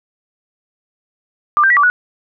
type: tone with pitch steps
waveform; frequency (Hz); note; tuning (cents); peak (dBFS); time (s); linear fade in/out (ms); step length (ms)
sine; 1190 / 1573 / 1940 / 1156 / 1467; D6 / G6 / B6 / D6 / F#6; +22 / +6 / -31 / -28 / -15; -8; 1.57-1.9; 0; 66
effects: none